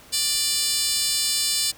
10% pulse tone with high-pass filter, 591 Hz, D5, 11 cents sharp, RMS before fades -23 dBFS, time 0.12-1.72 s, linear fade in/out 20 ms, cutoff 5300 Hz, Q 4.1, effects pink hiss -48 dBFS RMS until 1.77 s

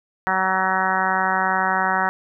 harmonic tone, 188.5 Hz, F#3, 32 cents sharp, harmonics 1 / 2 / 3 / 4 / 5 / 6 / 7 / 8 / 9 / 10, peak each -31 / -34 / -33 / -24 / -24 / -28 / -26 / -25 / -29 / -28 dBFS, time 0.27-2.09 s, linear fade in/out 0 ms, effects none

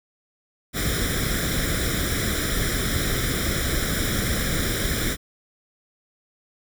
pink noise with comb filter, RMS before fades -24 dBFS, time 0.73-5.17 s, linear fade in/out 50 ms, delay 0.55 ms, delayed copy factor +0.85, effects none

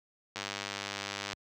click train, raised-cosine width 0.2 ms, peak -18 dBFS, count 98, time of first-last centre 0.36-1.331 s, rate 99.9 Hz, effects high-pass 80 Hz 12 dB/octave

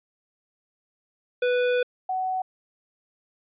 square / sine tone pair in turn, 493.9 / 748.3 Hz, B4 / F#5, 0 / +19 cents, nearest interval perfect fifth, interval 719 cents, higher second, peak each -21 / -24 dBFS, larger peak first, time 1.42-1.83 / 2.09-2.42 s, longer first, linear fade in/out 5 ms, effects resampled to 8000 Hz

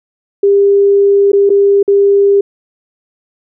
sine tone with dropouts, 400 Hz, G4, 35 cents sharp, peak -5 dBFS, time 0.43-2.41 s, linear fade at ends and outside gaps 5 ms, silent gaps 1.319-1.331 / 1.494-1.501 / 1.829-1.878 s, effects none

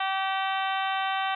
harmonic tone with a mistuned harmonic, 385.3 Hz, G4, 30 cents flat, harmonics 2 / 3 / 4 / 5 / 6 / 7 / 8 / 9 / 10, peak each -28 / -32 / -34 / -37 / -40 / -38 / -38 / -40 / -48 dBFS, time 0-1.35 s, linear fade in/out 5 ms, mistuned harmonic 9, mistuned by +60 cents, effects none

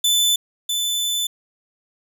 sawtooth tone pair in turn, 3510 / 3510 Hz, A7 / A7, -5 / -5 cents, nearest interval unison, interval 0 cents, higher neither, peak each -12 / -17 dBFS, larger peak first, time 0.04-0.36 / 0.69-1.27 s, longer second, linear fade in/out 5 ms, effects none

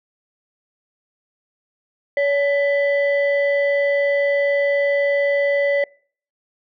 sine tone pair together, 567 / 1992.2 Hz, C#5 / B6, +39 / +15 cents, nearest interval octave + minor seventh, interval 2176 cents, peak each -15 / -21 dBFS, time 2.17-5.84 s, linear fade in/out 2 ms, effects noise-tail reverb RT60 0.5 s tail -26 dB re dry + tanh soft clip ceiling -11 dBFS

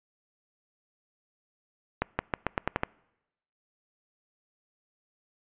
accelerating click train, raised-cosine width 0.5 ms, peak -10 dBFS, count 8, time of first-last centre 2.02-2.834 s, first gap 170 ms, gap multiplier 0.87, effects noise-tail reverb RT60 0.9 s tail -25 dB re dry + resampled to 8000 Hz

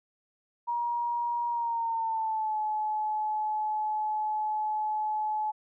sine tone with pitch glide, 950 to 856.2 Hz, A#5 to A5, +33 to -47 cents, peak -27 dBFS, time 0.67-5.52 s, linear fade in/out 20 ms, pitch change -180 cents, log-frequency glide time 1.49-2.58 s, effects none

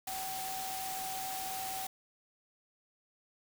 sine tone in noise, 762 Hz, G5, 49 cents flat, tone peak -39 dBFS, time 0.07-1.87 s, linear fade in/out 5 ms, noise white, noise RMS -41 dBFS, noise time 0.07-1.87 s, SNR -1 dB, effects none

